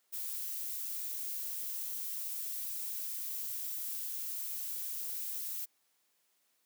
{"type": "noise", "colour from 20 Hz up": "violet", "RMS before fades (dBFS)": -39, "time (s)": [0.12, 5.66], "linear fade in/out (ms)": 20, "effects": ["white hiss -75 dBFS RMS until 6.65 s", "high-pass 200 Hz 12 dB/octave"]}